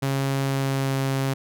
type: tone with pitch glide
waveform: sawtooth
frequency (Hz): 136.5 to 135.17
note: C#3 to C#3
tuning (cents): -26 to -43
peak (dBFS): -18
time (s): 0.02-1.34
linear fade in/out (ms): 10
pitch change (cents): -17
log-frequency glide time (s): 0.41-0.97
effects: none